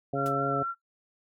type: harmonic tone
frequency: 138.59 Hz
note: C#3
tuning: in tune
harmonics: 1 / 2 / 3 / 4 / 5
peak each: -33 / -33 / -33 / -33 / -33 dBFS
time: 0.13-0.63 s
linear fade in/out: 5 ms
type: tone with vibrato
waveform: sine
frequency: 1350 Hz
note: E6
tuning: 41 cents sharp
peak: -28 dBFS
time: 0.15-0.75 s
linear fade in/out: 50 ms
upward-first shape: sine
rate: 4.1 Hz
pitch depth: 25 cents each way
type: noise with exponential decay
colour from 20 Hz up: white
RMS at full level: -39 dBFS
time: 0.26-0.34 s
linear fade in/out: 0 ms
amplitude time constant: 17 ms
effects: noise-tail reverb RT60 0.1 s tail -18 dB re dry + MP3 64 kbps